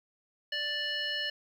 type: harmonic tone with a mistuned harmonic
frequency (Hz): 587.3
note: D5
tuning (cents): 0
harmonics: 1 / 3 / 5 / 7 / 9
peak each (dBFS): -44 / -35 / -34 / -39 / -43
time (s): 0.52-1.3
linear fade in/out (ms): 5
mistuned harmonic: 7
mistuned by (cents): +61
effects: 10-bit